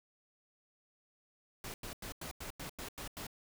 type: noise bursts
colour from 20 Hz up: pink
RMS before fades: -44 dBFS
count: 9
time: 1.64-3.268 s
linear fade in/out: 2 ms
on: 100 ms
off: 91 ms
effects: none